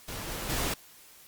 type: noise with level steps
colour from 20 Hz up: pink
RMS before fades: -38 / -36 / -30 dBFS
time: 0.08-0.74 s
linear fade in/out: 5 ms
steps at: 0.28 / 0.49 s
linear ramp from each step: 10 ms
effects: white hiss -54 dBFS RMS until 1.27 s + Opus 48 kbps